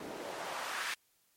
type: noise with band-pass filter sweep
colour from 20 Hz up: white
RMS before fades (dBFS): -40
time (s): 0-0.94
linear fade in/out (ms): 2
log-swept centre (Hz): 310 to 1800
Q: 1.4
effects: white hiss -72 dBFS RMS until 1.36 s + MP3 64 kbps